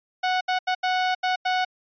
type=tone bursts at uneven times; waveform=sawtooth; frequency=738 Hz; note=F#5; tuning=5 cents flat; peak=-17 dBFS; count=6; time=0.23-0.41 / 0.48-0.59 / 0.67-0.75 / 0.83-1.15 / 1.23-1.36 / 1.45-1.65 s; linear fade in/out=10 ms; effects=resampled to 11025 Hz